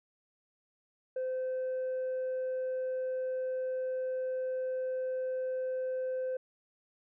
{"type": "tone with tanh clipping", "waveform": "sine", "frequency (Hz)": 515, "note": "C5", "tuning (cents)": -28, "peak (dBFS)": -32, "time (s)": [1.16, 6.37], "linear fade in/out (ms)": 5, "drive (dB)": 1, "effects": []}